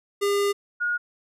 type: tone pair in turn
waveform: square / sine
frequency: 403.7 / 1438.6 Hz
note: G#4 / F#6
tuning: -49 / -49 cents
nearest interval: octave + minor seventh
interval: 2200 cents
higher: second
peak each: -21 / -22 dBFS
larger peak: first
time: 0.21-0.53 / 0.8-0.98 s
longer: first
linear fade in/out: 20 ms
effects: resampled to 32000 Hz